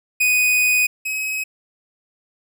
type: tone pair in turn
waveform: 45% pulse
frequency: 2489 / 2547 Hz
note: D#7 / D#7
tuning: 0 / +40 cents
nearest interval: unison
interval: 40 cents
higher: second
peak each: -14 / -22 dBFS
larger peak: first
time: 0.2-0.87 / 1.05-1.44 s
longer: first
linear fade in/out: 10 ms
effects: none